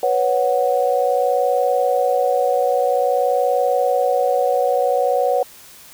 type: chord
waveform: sine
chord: B suspended second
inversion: none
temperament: equal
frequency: 493.9 / 554.4 / 740 Hz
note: B4 / C#5 / F#5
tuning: 0 / 0 / 0 cents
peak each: -19 dBFS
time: 0.03-5.43 s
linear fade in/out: 2 ms
effects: white hiss -43 dBFS RMS until 5.93 s